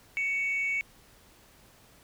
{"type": "tone pair together", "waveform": "sine", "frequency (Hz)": [2234, 2657], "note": ["C#7", "E7"], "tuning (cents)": [13, 13], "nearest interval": "minor third", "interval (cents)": 300, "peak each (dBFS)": [-26, -36], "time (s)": [0.17, 0.81], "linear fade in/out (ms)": 0, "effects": ["tanh soft clip ceiling -22 dBFS", "pink hiss -58 dBFS RMS until 2.03 s"]}